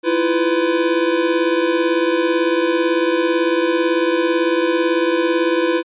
square tone cluster, 326.1 / 344.1 / 499 Hz, E4 / F4 / B4, -19 / -26 / +18 cents, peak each -21 / -19 / -20 dBFS, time 0.03-5.83 s, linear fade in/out 50 ms, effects resampled to 8000 Hz

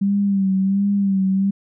sine tone with vibrato, 196 Hz, G3, in tune, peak -15 dBFS, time 0.01-1.51 s, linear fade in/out 10 ms, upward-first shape sine, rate 1.4 Hz, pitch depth 50 cents each way, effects none

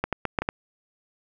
clicks, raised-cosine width 0.5 ms, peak -9 / -10 / -10 / -7 / -12 / -9 dBFS, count 6, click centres 0.04 / 0.127 / 0.253 / 0.388 / 0.42 / 0.489 s, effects none

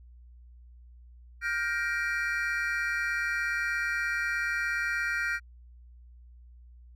triangle chord, G minor seventh, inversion third, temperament just, 1411.2 / 1568 / 1881.6 / 2352 Hz, F6 / G6 / Bb6 / D7, +18 / 0 / +16 / +2 cents, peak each -30 / -32 / -31 / -34 dBFS, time 1.41-5.4 s, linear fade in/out 50 ms, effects added 60 Hz sine -49 dBFS peak until 6.95 s

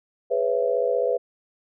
sine chord, C# minor seventh, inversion second, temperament just, 415.8 / 498.9 / 554.4 / 665.2 Hz, G#4 / B4 / C#5 / E5, +2 / +17 / 0 / +16 cents, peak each -28 / -22 / -27 / -28 dBFS, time 0.3-1.18 s, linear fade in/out 20 ms, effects none

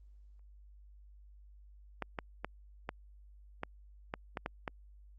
clicks, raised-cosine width 0.5 ms, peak -21 dBFS, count 9, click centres 2.023 / 2.188 / 2.446 / 2.891 / 3.634 / 4.139 / 4.372 / 4.461 / 4.678 s, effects added 50 Hz sine -54 dBFS peak until 5.18 s + Opus 24 kbps

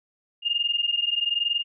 sine tone pair together, 2817 / 2838 Hz, F7 / F7, +14 / +27 cents, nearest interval unison, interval 13 cents, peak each -25 dBFS, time 0.42-1.64 s, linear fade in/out 50 ms, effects none

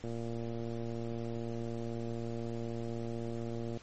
click train, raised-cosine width 2 ms, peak -27 dBFS, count 434, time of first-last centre 0.04-3.773 s, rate 116 Hz, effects pink hiss -56 dBFS RMS until 3.82 s + MP3 32 kbps

